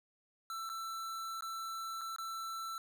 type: tone with dropouts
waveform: square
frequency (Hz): 1334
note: E6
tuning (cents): +20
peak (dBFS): -40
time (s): 0.5-2.78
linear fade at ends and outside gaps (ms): 1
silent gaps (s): 0.692-0.698 / 1.408-1.423 / 2.011-2.015 / 2.162-2.184
effects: none